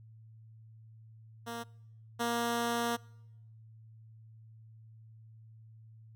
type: tone pair in turn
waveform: 10% pulse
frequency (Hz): 233.4 / 235.4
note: A#3 / A#3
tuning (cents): +2 / +17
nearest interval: unison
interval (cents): 15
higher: second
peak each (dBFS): -30 / -22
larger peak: second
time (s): 1.46-1.64 / 2.19-2.97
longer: second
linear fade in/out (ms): 20
effects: noise-tail reverb RT60 0.9 s tail -25 dB re dry + added 111 Hz sine -52 dBFS peak until 6.15 s